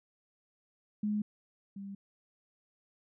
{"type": "tone pair in turn", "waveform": "sine", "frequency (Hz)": [209.7, 197.93], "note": ["G#3", "G3"], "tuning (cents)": [17, 17], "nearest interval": "minor second", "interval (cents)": 100, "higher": "first", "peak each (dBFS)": [-29, -40], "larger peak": "first", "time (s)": [[1.03, 1.22], [1.76, 1.95]], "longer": "neither", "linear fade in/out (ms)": 5, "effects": []}